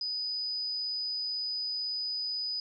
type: tone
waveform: sine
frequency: 4979 Hz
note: D#8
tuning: in tune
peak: -31 dBFS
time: 0.01-2.6 s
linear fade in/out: 2 ms
effects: none